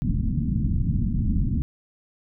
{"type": "low-pass noise", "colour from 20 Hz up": "pink", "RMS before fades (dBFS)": -23, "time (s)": [0.02, 1.62], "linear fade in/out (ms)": 0, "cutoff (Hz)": 260, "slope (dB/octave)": 48, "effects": []}